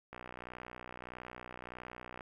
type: click train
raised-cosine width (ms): 0.5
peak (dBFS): -30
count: 129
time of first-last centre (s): 0.13-2.208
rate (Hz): 61.6
effects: 11-bit